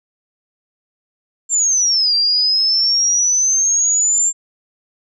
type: exponential two-way sweep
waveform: sine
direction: down then up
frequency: 7390 to 4699 to 7390 Hz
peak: -12 dBFS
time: 1.49-4.33 s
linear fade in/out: 50 ms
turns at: 2.15 s
effects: none